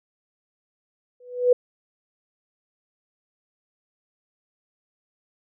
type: tone with exponential growth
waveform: sine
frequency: 493.9 Hz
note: B4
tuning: in tune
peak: -10 dBFS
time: 1.2-1.53 s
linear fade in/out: 5 ms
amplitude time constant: 71 ms
effects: none